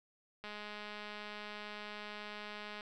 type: click train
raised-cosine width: 0.3 ms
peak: -30 dBFS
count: 496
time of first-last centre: 0.44-2.808 s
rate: 209 Hz
effects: none